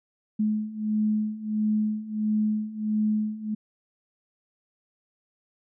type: beating tone pair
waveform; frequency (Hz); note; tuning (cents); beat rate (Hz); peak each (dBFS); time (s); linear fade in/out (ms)
sine; 212.9 / 214.4; G#3 / A3; +43 / -45; 1.5; -28 / -25; 0.39-3.55; 10
effects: none